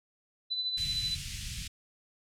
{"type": "tone with tremolo", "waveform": "sine", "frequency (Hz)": 4000, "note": "B7", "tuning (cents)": 21, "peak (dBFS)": -28, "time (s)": [0.5, 1.16], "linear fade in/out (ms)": 20, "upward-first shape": "sine", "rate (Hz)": 13, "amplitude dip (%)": 50}
{"type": "band-stop noise", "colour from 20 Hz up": "pink", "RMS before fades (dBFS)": -38, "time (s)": [0.77, 1.68], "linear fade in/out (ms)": 10, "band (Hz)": [150, 2400], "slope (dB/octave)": 24}
{"effects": ["low-pass 9000 Hz 12 dB/octave"]}